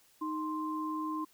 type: tone pair together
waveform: sine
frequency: 311.1 / 1047.1 Hz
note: D#4 / C6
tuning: 0 / +1 cents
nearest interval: octave + major sixth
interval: 2101 cents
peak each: -35 / -36 dBFS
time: 0.21-1.25 s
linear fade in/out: 10 ms
effects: white hiss -65 dBFS RMS until 1.33 s